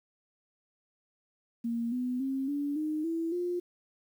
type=tone with pitch steps; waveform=sine; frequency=233.1 / 249.8 / 267.8 / 287 / 307.6 / 329.7 / 353.3 Hz; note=A#3 / B3 / C4 / D4 / D#4 / E4 / F4; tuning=0 / +20 / +40 / -40 / -20 / 0 / +20 cents; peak=-29 dBFS; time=1.64-3.6 s; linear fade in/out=10 ms; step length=280 ms; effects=10-bit